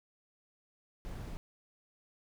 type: noise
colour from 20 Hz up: brown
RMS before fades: -42 dBFS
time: 1.05-1.37 s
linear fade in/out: 0 ms
effects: none